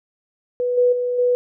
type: tone with level steps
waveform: sine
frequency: 492.4 Hz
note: B4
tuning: 5 cents flat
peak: -18 / -12 / -19 / -14 dBFS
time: 0.6-1.35 s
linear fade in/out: 0 ms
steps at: 0.77 / 0.92 / 1.18 s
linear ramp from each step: 10 ms
effects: none